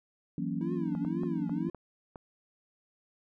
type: chord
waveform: sine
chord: F# dominant seventh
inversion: third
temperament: equal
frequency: 164.81 / 185 / 233.1 / 277.2 Hz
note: E3 / F#3 / A#3 / C#4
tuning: 0 / 0 / 0 / 0 cents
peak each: -36 dBFS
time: 0.38-1.69 s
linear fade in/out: 2 ms
type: tone with vibrato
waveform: triangle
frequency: 318.1 Hz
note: D#4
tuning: 38 cents sharp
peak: -33 dBFS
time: 0.61-1.7 s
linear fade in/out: 2 ms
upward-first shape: triangle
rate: 2 Hz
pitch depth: 230 cents each way
type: clicks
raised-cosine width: 1 ms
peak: -30 dBFS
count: 6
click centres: 0.951 / 1.049 / 1.234 / 1.495 / 1.747 / 2.158 s
effects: none